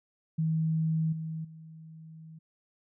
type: tone with level steps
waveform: sine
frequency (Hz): 159.9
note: D#3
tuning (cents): +48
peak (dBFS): -25 / -33 / -45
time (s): 0.38-2.39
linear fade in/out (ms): 10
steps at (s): 1.12 / 1.44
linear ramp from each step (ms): 10
effects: none